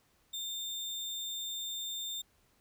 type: tone with sample-and-hold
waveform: sine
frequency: 3610 Hz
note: A7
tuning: 44 cents sharp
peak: -36 dBFS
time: 0.33-2.22 s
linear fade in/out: 10 ms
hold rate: 11025 Hz
effects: pink hiss -70 dBFS RMS until 2.6 s